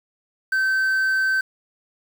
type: tone with quantisation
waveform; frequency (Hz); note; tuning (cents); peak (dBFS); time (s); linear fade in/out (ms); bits
triangle; 1544; G6; -27; -16; 0.52-1.41; 5; 7
effects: none